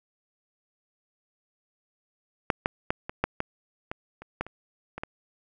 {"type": "clicks", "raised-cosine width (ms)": 0.5, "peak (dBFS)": [-6, -8, -9, -18, -8, -12, -17, -27, -13, -26, -21, -17], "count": 12, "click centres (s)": [2.502, 2.659, 2.905, 3.095, 3.24, 3.404, 3.915, 4.22, 4.41, 4.466, 4.98, 5.035], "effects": []}